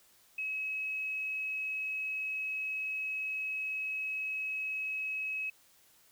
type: tone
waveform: sine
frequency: 2563 Hz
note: E7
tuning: 49 cents flat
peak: -33 dBFS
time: 0.38-5.5 s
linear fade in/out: 5 ms
effects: white hiss -64 dBFS RMS until 6.11 s